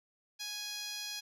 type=tone with band-pass filter; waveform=10% pulse; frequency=830.6 Hz; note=G#5; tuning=in tune; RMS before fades=-41 dBFS; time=0.39-1.21 s; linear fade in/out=20 ms; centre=6000 Hz; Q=1.1; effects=none